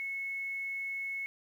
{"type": "tone with quantisation", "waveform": "sine", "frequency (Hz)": 2194, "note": "C#7", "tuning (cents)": -18, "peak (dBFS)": -34, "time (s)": [0, 1.26], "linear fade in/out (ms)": 0, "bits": 10, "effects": []}